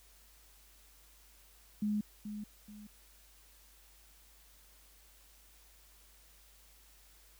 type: tone with echo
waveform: sine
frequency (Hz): 209.5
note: G#3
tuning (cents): +15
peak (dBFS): -30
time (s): 1.82-2.01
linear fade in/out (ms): 5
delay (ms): 430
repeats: 2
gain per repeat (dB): -9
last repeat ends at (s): 2.87
effects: added 50 Hz sine -63 dBFS peak until 7.39 s + white hiss -63 dBFS RMS until 7.39 s